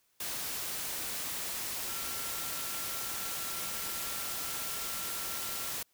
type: tone in noise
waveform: sine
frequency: 1363 Hz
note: F6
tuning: 43 cents flat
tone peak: -48 dBFS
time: 1.88-5.72 s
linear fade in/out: 5 ms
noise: white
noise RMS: -37 dBFS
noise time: 0.2-5.83 s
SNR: -14 dB
effects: white hiss -72 dBFS RMS until 5.93 s